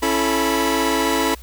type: tone cluster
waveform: sawtooth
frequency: 274.6 / 332.4 / 436.4 / 982 Hz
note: C#4 / E4 / A4 / B5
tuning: -16 / +15 / -14 / -10 cents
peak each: -19 dBFS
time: 0.02-1.35 s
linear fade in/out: 10 ms
effects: added 60 Hz sine -37 dBFS peak until 1.42 s + white hiss -47 dBFS RMS until 1.42 s